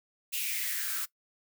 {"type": "noise with high-pass filter sweep", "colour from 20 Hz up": "blue", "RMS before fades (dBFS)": -33, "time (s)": [0.32, 1.06], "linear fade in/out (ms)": 20, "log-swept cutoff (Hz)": [2700, 1300], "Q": 5.1, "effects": ["noise-tail reverb RT60 0.1 s tail -19 dB re dry"]}